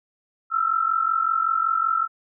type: tone pair together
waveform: sine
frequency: 1307.7 / 1353 Hz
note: E6 / E6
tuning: -14 / +45 cents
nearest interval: minor second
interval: 59 cents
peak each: -22 dBFS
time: 0.5-2.08 s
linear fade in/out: 50 ms
effects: none